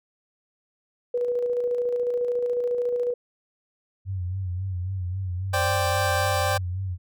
sine tone with tremolo, 487.2 Hz, B4, 24 cents flat, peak -21 dBFS, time 1.14-3.14 s, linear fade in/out 5 ms, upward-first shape square, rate 14 Hz, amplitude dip 30%
sine tone with vibrato, 92.5 Hz, F#2, in tune, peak -26 dBFS, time 4.05-6.98 s, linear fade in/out 50 ms, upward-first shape sine, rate 3.7 Hz, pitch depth 76 cents each way
25% pulse chord, C suspended second, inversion none, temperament equal, 523.3 / 587.3 / 784 Hz, C5 / D5 / G5, 0 / 0 / 0 cents, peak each -25 / -23 / -22 dBFS, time 5.53-6.58 s, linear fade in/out 10 ms
effects none

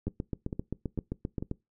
two click trains, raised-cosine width 3 ms, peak -19 / -21 dBFS, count 12 / 4, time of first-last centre 0.07-1.514 / 0.08-1.425 s, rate 7.62 / 2.23 Hz, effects noise-tail reverb RT60 0.2 s tail -22 dB re dry

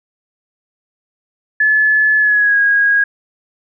sine tone with pitch glide, 1722 to 1642.3 Hz, A6 to G#6, -38 to -20 cents, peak -9 dBFS, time 1.6-3.04 s, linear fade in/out 5 ms, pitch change -82 cents, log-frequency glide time 2.17-2.59 s, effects none

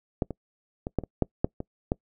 clicks, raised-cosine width 2 ms, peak -11 / -20 / -18 / -10 / -23 / -8 / -8 / -19 / -11 dBFS, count 9, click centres 0.222 / 0.307 / 0.869 / 0.987 / 1.037 / 1.223 / 1.445 / 1.604 / 1.919 s, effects noise-tail reverb RT60 0.1 s tail -25 dB re dry

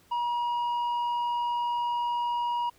sine tone with tanh clipping, 957 Hz, A#5, 45 cents sharp, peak -27 dBFS, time 0.11-2.7 s, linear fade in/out 10 ms, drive 5 dB, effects pink hiss -61 dBFS RMS until 2.78 s

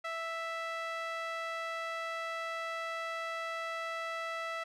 sawtooth tone with band-pass filter, 659.3 Hz, E5, in tune, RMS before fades -38 dBFS, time 0.04-4.64 s, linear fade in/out 10 ms, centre 1700 Hz, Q 1.3, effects none

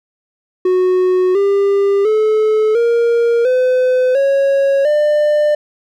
triangle tone with pitch steps, 367.7 / 398.7 / 432.2 / 468.7 / 508.1 / 550.9 / 597.3 Hz, F#4 / G4 / A4 / A#4 / B4 / C#5 / D5, -11 / +29 / -31 / +9 / +49 / -11 / +29 cents, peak -8 dBFS, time 0.65-5.55 s, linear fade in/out 5 ms, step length 700 ms, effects none

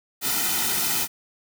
white noise with comb filter, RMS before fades -24 dBFS, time 0.21-1.08 s, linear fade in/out 50 ms, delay 1.8 ms, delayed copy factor -0.85, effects none

